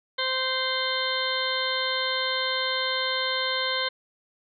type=harmonic tone; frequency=520 Hz; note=C5; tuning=11 cents flat; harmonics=1 / 2 / 3 / 4 / 6 / 7 / 8; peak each=-32 / -32 / -32 / -32 / -32 / -32 / -32 dBFS; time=0.18-3.89 s; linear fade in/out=10 ms; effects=none